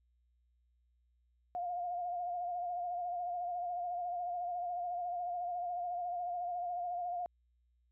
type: tone with vibrato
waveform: sine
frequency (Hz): 707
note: F5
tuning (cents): +21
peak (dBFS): -35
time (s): 1.55-7.26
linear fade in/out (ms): 0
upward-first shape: sine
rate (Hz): 14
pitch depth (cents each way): 40
effects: added 60 Hz sine -70 dBFS peak until 7.91 s